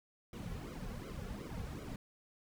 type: noise with flanger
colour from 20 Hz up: brown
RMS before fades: -44 dBFS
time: 0.33-1.96 s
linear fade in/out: 2 ms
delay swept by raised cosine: 1.1 to 3.3 ms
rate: 2.7 Hz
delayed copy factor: -1
effects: none